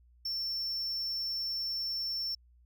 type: tone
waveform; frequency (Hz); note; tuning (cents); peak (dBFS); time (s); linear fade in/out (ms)
triangle; 5410; E8; +44; -31; 0.25-2.35; 5
effects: added 60 Hz sine -59 dBFS peak until 2.65 s